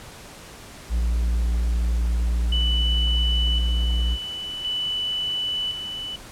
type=tone; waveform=triangle; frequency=58.27 Hz; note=A#1; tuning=in tune; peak=-17 dBFS; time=0.89-4.18 s; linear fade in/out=50 ms
type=tone with tremolo; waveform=sine; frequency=2981 Hz; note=F#7; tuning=12 cents sharp; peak=-23 dBFS; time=2.52-6.16 s; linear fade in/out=5 ms; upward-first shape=square; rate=0.47 Hz; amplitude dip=50%
effects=pink hiss -42 dBFS RMS until 6.31 s + low-pass 11000 Hz 12 dB/octave